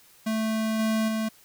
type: tone with level steps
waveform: square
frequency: 220 Hz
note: A3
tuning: in tune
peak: -25 / -23 / -26 dBFS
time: 0.26-1.29 s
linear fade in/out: 10 ms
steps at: 0.79 / 1.08 s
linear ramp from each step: 5 ms
effects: white hiss -56 dBFS RMS until 1.44 s